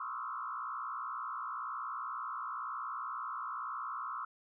sine tone with frequency modulation, 1200 Hz, D6, 37 cents sharp, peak -37 dBFS, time 0-4.25 s, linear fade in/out 5 ms, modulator 61 Hz, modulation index 2.8, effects none

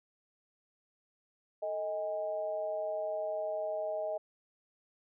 sine tone with amplitude modulation, 628 Hz, D#5, 16 cents sharp, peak -29 dBFS, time 1.62-4.18 s, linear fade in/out 10 ms, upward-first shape sine, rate 188 Hz, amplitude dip 75%, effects none

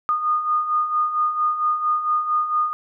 sine beating tone pair, 1223 / 1227.4 Hz, D#6 / D#6, -30 / -24 cents, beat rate 4.4 Hz, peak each -26 / -19 dBFS, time 0.09-2.73 s, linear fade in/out 0 ms, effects none

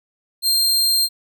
sawtooth tone, 4186 Hz, C8, in tune, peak -12 dBFS, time 0.42-1.09 s, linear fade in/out 50 ms, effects none

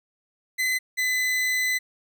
40% pulse tone pair in turn, 2029 / 2014 Hz, B6 / B6, +46 / +33 cents, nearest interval unison, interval 13 cents, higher first, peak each -21 dBFS, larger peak neither, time 0.58-0.79 / 0.97-1.79 s, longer second, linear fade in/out 20 ms, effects none

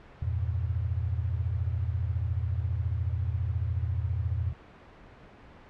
sine chord, E diminished, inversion none, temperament equal with one note detuned, 83.65 / 98 / 116.54 Hz, E2 / G2 / Bb2, +26 / 0 / 0 cents, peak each -29 / -34 / -32 dBFS, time 0.22-4.53 s, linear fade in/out 5 ms, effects pink hiss -51 dBFS RMS until 5.69 s + low-pass 2000 Hz 12 dB/octave

